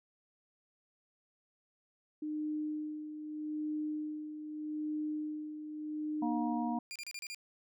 sine tone with tremolo, 304.3 Hz, D#4, 38 cents flat, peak -33 dBFS, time 2.22-6.79 s, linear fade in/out 5 ms, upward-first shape sine, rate 0.81 Hz, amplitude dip 60%
harmonic tone, 237 Hz, A#3, 29 cents sharp, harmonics 1 / 3 / 4, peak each -34 / -39 / -40 dBFS, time 6.22-6.79 s, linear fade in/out 5 ms
20% pulse tone bursts, 2400 Hz, D7, 37 cents sharp, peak -36 dBFS, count 6, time 6.91-7.346 s, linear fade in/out 0 ms, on 46 ms, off 32 ms
effects none

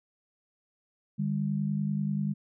sine tone pair together, 150.3 / 200.6 Hz, D3 / G3, +40 / +40 cents, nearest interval perfect fourth, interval 500 cents, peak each -30 / -29 dBFS, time 1.18-2.34 s, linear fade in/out 20 ms, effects none

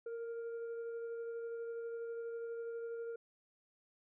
sine tone with frequency modulation, 462.9 Hz, A#4, 12 cents flat, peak -40 dBFS, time 0.06-3.16 s, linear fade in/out 5 ms, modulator 938 Hz, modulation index 0.29, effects none

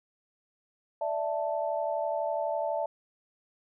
sine chord, D suspended second, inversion none, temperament equal, 587.3 / 659.3 / 880 Hz, D5 / E5 / A5, 0 / 0 / 0 cents, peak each -32 / -31 / -34 dBFS, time 1.01-2.86 s, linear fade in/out 5 ms, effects none

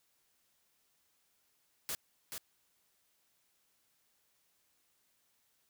white noise with echo, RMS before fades -38 dBFS, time 1.89-1.95 s, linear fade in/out 0 ms, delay 430 ms, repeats 1, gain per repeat -5 dB, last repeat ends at 2.38 s, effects white hiss -75 dBFS RMS until 5.69 s

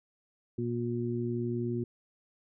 harmonic tone, 119.2 Hz, A#2, 39 cents sharp, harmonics 1 / 2 / 3, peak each -34 / -34 / -34 dBFS, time 0.58-1.84 s, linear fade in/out 5 ms, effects none

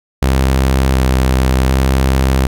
sawtooth tone with vibrato, 65.41 Hz, C2, in tune, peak -6 dBFS, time 0.22-2.47 s, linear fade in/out 5 ms, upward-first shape square, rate 0.68 Hz, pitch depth 17 cents each way, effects none

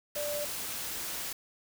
sine tone in noise, 587.3 Hz, D5, in tune, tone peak -33 dBFS, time 0.16-0.45 s, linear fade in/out 5 ms, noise white, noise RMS -37 dBFS, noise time 0.15-1.33 s, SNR +1 dB, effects none

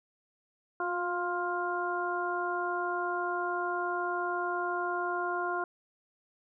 harmonic tone with a mistuned harmonic, 351.3 Hz, F4, 10 cents sharp, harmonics 1 / 2 / 3 / 4, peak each -35 / -35 / -35 / -35 dBFS, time 0.8-5.64 s, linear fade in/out 2 ms, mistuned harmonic 1, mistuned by +26 cents, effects none

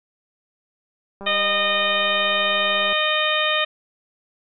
click train, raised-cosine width 1 ms, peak -23 dBFS, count 341, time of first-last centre 1.21-2.927 s, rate 198 Hz
harmonic tone, 614 Hz, D#5, 23 cents flat, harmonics 1 / 2 / 3 / 4 / 5 / 6, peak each -25 / -25 / -25 / -25 / -25 / -25 dBFS, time 1.26-3.65 s, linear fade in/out 10 ms
effects none

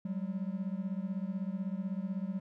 triangle beating tone pair, 184.6 / 200.6 Hz, F#3 / G3, -4 / +40 cents, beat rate 16 Hz, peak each -34 / -35 dBFS, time 0.05-2.4 s, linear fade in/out 5 ms, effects none

